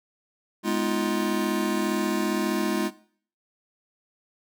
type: chord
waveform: square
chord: F half-diminished seventh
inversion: first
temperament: just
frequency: 209.5 / 251.4 / 314.3 / 349.2 Hz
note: Ab3 / Cb4 / Eb4 / F4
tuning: +15 / +31 / +18 / 0 cents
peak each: -28 / -33 / -30 / -29 dBFS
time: 0.63-2.91 s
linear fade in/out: 50 ms
effects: noise-tail reverb RT60 0.5 s tail -17 dB re dry

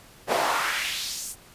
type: noise with high-pass filter sweep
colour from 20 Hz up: brown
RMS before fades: -27 dBFS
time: 0.27-1.36 s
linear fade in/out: 50 ms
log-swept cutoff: 500 to 9400 Hz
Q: 1.9
effects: pink hiss -51 dBFS RMS until 1.54 s + resampled to 32000 Hz

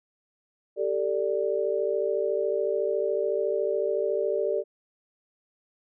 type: chord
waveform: sine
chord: G suspended second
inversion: none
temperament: equal with one note detuned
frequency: 392 / 445.9 / 587.3 Hz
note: G4 / A4 / D5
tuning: 0 / +23 / 0 cents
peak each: -28 dBFS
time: 0.76-4.64 s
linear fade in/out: 50 ms
effects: none

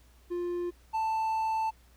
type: tone pair in turn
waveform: triangle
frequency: 350.9 / 884.2 Hz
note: F4 / A5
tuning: +8 / +8 cents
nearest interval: octave + major third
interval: 1600 cents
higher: second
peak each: -28 / -25 dBFS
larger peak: second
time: 0.3-0.71 / 0.93-1.71 s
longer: second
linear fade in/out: 20 ms
effects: added 60 Hz sine -57 dBFS peak until 1.96 s + pink hiss -64 dBFS RMS until 1.96 s

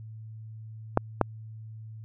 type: clicks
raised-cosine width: 1 ms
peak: -6 dBFS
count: 2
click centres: 0.974 / 1.213 s
effects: added 110 Hz sine -40 dBFS peak until 2.04 s

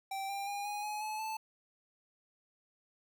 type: tone with pitch steps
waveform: square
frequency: 779 / 794.5 / 810.2 / 826.3 / 842.7 / 859.4 / 876.4 Hz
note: G5 / G5 / G#5 / G#5 / G#5 / A5 / A5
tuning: -11 / +23 / -43 / -9 / +25 / -41 / -7 cents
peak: -37 dBFS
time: 0.11-1.37 s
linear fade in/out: 5 ms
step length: 180 ms
effects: none

